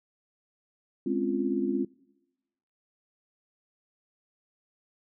sine chord, Db major seventh, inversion second, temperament just, 207.9 / 259.9 / 277.2 / 346.5 Hz, Ab3 / C4 / Db4 / F4, +2 / -11 / 0 / -14 cents, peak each -32 / -30 / -32 / -30 dBFS, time 1.06-1.85 s, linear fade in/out 5 ms, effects noise-tail reverb RT60 1.0 s tail -24 dB re dry

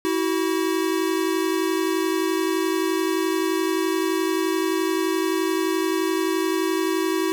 square tone pair together, 324.7 / 376.3 Hz, E4 / F#4, -26 / +29 cents, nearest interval minor third, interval 255 cents, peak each -24 dBFS, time 0.05-7.32 s, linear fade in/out 0 ms, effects none

